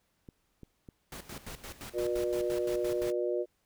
clicks, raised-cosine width 3 ms, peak -34 dBFS, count 5, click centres 0.288 / 0.633 / 0.888 / 1.327 / 1.364 s
pink noise with tremolo, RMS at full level -43 dBFS, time 1.12-3.12 s, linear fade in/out 2 ms, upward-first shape square, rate 5.8 Hz, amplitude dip 75%
harmonic tone, 120 Hz, B2, 49 cents flat, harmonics 3 / 4 / 5, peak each -31 / -34 / -34 dBFS, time 1.93-3.46 s, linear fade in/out 50 ms
effects pink hiss -75 dBFS RMS until 3.65 s

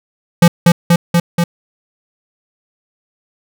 square tone with echo, 171.7 Hz, F3, 29 cents flat, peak -3 dBFS, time 0.42-0.48 s, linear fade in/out 5 ms, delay 240 ms, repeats 4, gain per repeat -2 dB, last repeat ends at 1.44 s, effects none

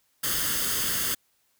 white noise with comb filter, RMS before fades -27 dBFS, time 0.23-1.15 s, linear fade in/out 10 ms, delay 0.62 ms, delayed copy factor +0.65, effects white hiss -69 dBFS RMS until 1.59 s

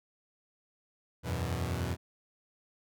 sawtooth chord, E suspended second, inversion none, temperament equal, 82.41 / 92.5 / 123.47 Hz, E2 / F#2 / B2, 0 / 0 / 0 cents, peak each -31 / -32 / -32 dBFS, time 1.23-1.97 s, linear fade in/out 50 ms, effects none

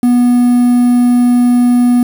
triangle tone with quantisation, 244.3 Hz, B3, 19 cents flat, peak -4 dBFS, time 0.03-2.03 s, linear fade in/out 2 ms, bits 5, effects none

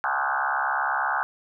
sine tone with frequency modulation, 1162 Hz, D6, 19 cents flat, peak -22 dBFS, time 0.04-1.23 s, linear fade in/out 0 ms, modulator 68.4 Hz, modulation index 6.1, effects none

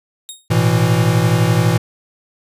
15% pulse tone with exponential decay, 3729 Hz, A#7, in tune, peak -18 dBFS, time 0.29-0.48 s, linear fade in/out 0 ms, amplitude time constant 41 ms
square chord, A suspended second, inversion none, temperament equal with one note detuned, 110 / 121.91 / 164.81 Hz, A2 / B2 / E3, 0 / -22 / 0 cents, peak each -17 dBFS, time 0.5-1.78 s, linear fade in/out 10 ms
effects resampled to 32000 Hz

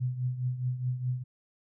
sine tone with tremolo, 126 Hz, B2, 35 cents sharp, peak -25 dBFS, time 0-1.24 s, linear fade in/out 20 ms, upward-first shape triangle, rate 4.8 Hz, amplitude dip 75%, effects none

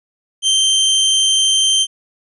sawtooth tone, 3134 Hz, G7, 1 cent flat, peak -8 dBFS, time 0.42-1.87 s, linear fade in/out 50 ms, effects resampled to 24000 Hz

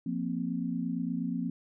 sine chord, F suspended fourth, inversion none, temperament equal, 174.61 / 233.1 / 261.6 Hz, F3 / Bb3 / C4, 0 / 0 / 0 cents, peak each -34 dBFS, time 0.06-1.5 s, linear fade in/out 5 ms, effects none

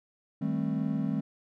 triangle chord, A half-diminished seventh, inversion second, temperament just, 158.4 / 198 / 220 / 264 Hz, Eb3 / G3 / A3 / C4, +31 / +18 / 0 / +16 cents, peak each -31 dBFS, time 0.41-1.21 s, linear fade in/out 10 ms, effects none

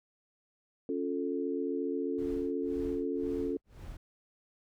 sine chord, Db augmented, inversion none, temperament equal with one note detuned, 277.2 / 351.7 / 440 Hz, Db4 / F4 / A4, 0 / +12 / 0 cents, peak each -34 / -36 / -35 dBFS, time 0.89-3.57 s, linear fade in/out 2 ms
brown noise with tremolo, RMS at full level -44 dBFS, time 2.18-3.97 s, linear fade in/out 5 ms, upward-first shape sine, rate 1.9 Hz, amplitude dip 100%
effects none

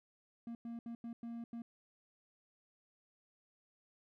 triangle tone bursts at uneven times, 233.1 Hz, A#3, in tune, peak -40 dBFS, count 6, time 0.47-0.55 / 0.65-0.79 / 0.86-0.95 / 1.04-1.13 / 1.23-1.44 / 1.53-1.62 s, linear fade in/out 2 ms, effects none

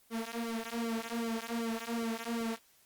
sawtooth tone with flanger, 229.7 Hz, A#3, 25 cents flat, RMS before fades -36 dBFS, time 0.1-2.59 s, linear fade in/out 50 ms, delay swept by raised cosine 1.1 to 4.6 ms, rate 2.6 Hz, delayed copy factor -1, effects white hiss -65 dBFS RMS until 2.85 s + Opus 24 kbps

